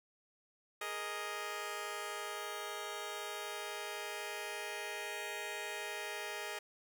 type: chord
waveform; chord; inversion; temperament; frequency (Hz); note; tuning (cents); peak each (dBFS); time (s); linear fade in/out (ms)
10% pulse; Ab suspended second; none; just; 415.3 / 467.2 / 623; Ab4 / Bb4 / Eb5; 0 / +4 / +2; -35 / -38 / -36; 0.81-6.59; 5
effects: none